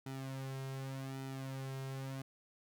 sawtooth tone with flanger, 133.9 Hz, C3, 40 cents sharp, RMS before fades -43 dBFS, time 0.06-2.22 s, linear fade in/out 5 ms, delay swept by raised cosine 1.8 to 3.5 ms, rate 0.86 Hz, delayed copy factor -0.7, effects none

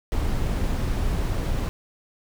brown noise, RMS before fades -24 dBFS, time 0.12-1.69 s, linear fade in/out 0 ms, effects none

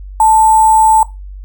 sine tone with sample-and-hold, 880 Hz, A5, in tune, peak -5 dBFS, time 0.2-1.03 s, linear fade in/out 2 ms, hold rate 8820 Hz, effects noise-tail reverb RT60 0.2 s tail -17 dB re dry + added 48 Hz sine -26 dBFS peak until 1.44 s

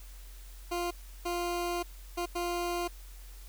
20% pulse tone bursts at uneven times, 349.2 Hz, F4, in tune, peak -26 dBFS, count 4, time 0.71-0.91 / 1.25-1.83 / 2.17-2.26 / 2.35-2.88 s, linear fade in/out 10 ms, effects added 45 Hz sine -45 dBFS peak until 3.48 s + white hiss -56 dBFS RMS until 3.48 s

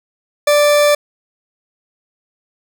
40% pulse tone, 587.3 Hz, D5, in tune, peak -8 dBFS, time 0.47-0.95 s, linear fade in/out 5 ms, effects none

